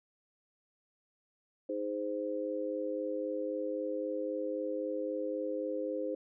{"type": "chord", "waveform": "sine", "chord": "Ab major", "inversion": "second", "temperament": "just", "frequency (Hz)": [311.5, 415.3, 519.1], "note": ["Eb4", "Ab4", "C5"], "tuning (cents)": [2, 0, -14], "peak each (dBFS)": [-38, -40, -35], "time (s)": [1.69, 6.15], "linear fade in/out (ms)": 5, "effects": []}